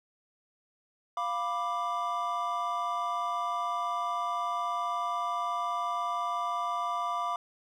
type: chord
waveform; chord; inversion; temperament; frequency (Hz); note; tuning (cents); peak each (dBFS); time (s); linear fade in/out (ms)
triangle; B diminished; second; equal with one note detuned; 698.5 / 987.8 / 1179.4; F5 / B5 / D6; 0 / 0 / +7; -33 / -33 / -30; 1.17-7.36; 2
effects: none